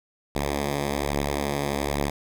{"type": "beating tone pair", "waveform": "5% pulse", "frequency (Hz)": [70.4, 71.6], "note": ["C#2", "D2"], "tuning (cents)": [27, -43], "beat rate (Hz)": 1.2, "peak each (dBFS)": [-21, -14], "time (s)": [0.35, 2.1], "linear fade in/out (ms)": 5, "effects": []}